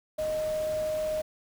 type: tone in noise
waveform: sine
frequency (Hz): 620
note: D#5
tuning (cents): -6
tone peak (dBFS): -27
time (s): 0.18-1.22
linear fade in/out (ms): 10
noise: pink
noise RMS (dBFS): -43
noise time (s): 0.18-1.22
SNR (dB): +13
effects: none